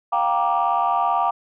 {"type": "chord", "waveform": "sine", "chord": "G minor seventh", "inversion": "third", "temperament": "just", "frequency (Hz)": [705.6, 784, 940.8, 1176], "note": ["F5", "G5", "Bb5", "D6"], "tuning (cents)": [18, 0, 16, 2], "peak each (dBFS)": -22, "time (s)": [0.12, 1.31], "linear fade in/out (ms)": 10, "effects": ["tanh soft clip ceiling -10 dBFS"]}